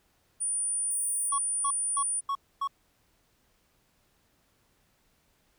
sine tone, 9397 Hz, D9, in tune, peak -27 dBFS, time 0.4-2.21 s, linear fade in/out 20 ms
pink high-pass noise, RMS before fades -43 dBFS, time 0.91-1.29 s, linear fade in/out 0 ms, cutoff 8600 Hz, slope 48 dB/octave
triangle tone bursts, 1108.7 Hz, C#6, in tune, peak -25 dBFS, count 5, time 1.32-2.675 s, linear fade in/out 5 ms, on 63 ms, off 260 ms
effects pink hiss -69 dBFS RMS until 5.58 s

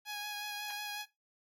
10% pulse tone with vibrato, 830.6 Hz, G#5, in tune, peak -30 dBFS, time 0.05-1.06 s, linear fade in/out 50 ms, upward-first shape sine, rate 5.5 Hz, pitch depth 16 cents each way, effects noise-tail reverb RT60 0.2 s tail -17 dB re dry + AAC 48 kbps

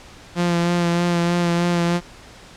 sawtooth tone with vibrato, 172.8 Hz, F3, 18 cents flat, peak -13 dBFS, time 0.35-2.01 s, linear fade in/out 50 ms, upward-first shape sine, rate 3.2 Hz, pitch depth 21 cents each way, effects pink hiss -43 dBFS RMS until 2.56 s + low-pass 7000 Hz 12 dB/octave

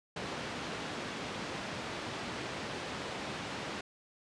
pink band-pass noise, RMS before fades -40 dBFS, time 0.16-3.81 s, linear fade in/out 5 ms, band 150 to 4200 Hz, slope 12 dB/octave, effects resampled to 22050 Hz

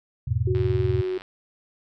sine chord, E major, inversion none, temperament just, 82.41 / 103.01 / 123.61 Hz, E2 / G#2 / B2, 0 / -14 / +2 cents, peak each -27 / -25 / -25 dBFS, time 0.27-1.02 s, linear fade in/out 10 ms
sine tone, 370 Hz, F#4, in tune, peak -24 dBFS, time 0.47-1.18 s, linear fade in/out 5 ms
click train, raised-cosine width 0.3 ms, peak -25 dBFS, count 65, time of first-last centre 0.55-1.219 s, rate 95.6 Hz
effects none

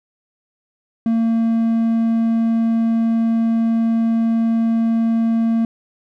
triangle tone, 227.7 Hz, A#3, 40 cents flat, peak -12 dBFS, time 1.06-5.65 s, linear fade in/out 2 ms, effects none

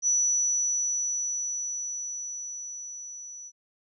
sine tone with level ramp, 5920 Hz, F#8, in tune, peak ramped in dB -20 to -40 dBFS, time 0.02-3.52 s, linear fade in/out 50 ms, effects none

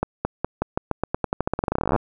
accelerating click train, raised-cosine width 1 ms, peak -7 dBFS, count 30, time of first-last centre 0.03-1.962 s, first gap 220 ms, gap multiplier 0.89, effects none

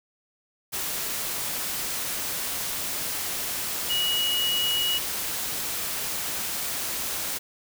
sine tone in noise, 2910 Hz, F#7, 29 cents flat, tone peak -23 dBFS, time 3.89-4.99 s, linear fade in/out 20 ms, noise white, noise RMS -30 dBFS, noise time 0.72-7.39 s, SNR +4 dB, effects none

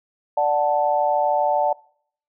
sine chord, D major, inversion none, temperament equal, 587.3 / 740 / 880 Hz, D5 / F#5 / A5, 0 / 0 / 0 cents, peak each -21 dBFS, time 0.37-1.73 s, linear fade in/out 5 ms, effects noise-tail reverb RT60 0.6 s tail -24 dB re dry

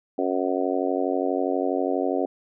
harmonic tone, 92.3 Hz, F#2, 4 cents flat, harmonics 3 / 4 / 5 / 6 / 7 / 8, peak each -27 / -28 / -29 / -30 / -30 / -31 dBFS, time 0.18-2.26 s, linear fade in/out 5 ms, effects none

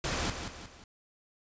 pink noise with echo, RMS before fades -32 dBFS, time 0.04-0.3 s, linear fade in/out 2 ms, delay 180 ms, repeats 3, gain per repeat -7 dB, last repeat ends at 0.84 s, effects resampled to 16000 Hz

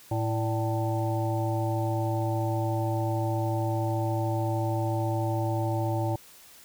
harmonic tone with a mistuned harmonic, 110.8 Hz, A2, 13 cents sharp, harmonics 1 / 3 / 5 / 7 / 8, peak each -27 / -32 / -34 / -35 / -36 dBFS, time 0.11-6.16 s, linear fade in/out 5 ms, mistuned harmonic 5, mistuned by +82 cents, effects white hiss -52 dBFS RMS until 6.64 s

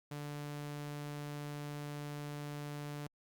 sawtooth tone, 146.4 Hz, D3, 5 cents flat, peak -37 dBFS, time 0.11-3.07 s, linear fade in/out 5 ms, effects Opus 48 kbps

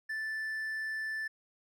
triangle tone, 1759 Hz, A6, 1 cent flat, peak -32 dBFS, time 0.09-1.28 s, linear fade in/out 10 ms, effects none

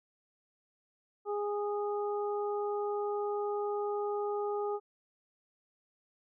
harmonic tone, 412.1 Hz, G#4, 13 cents flat, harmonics 1 / 2 / 3, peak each -32 / -38 / -42 dBFS, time 1.25-4.8 s, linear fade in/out 50 ms, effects none

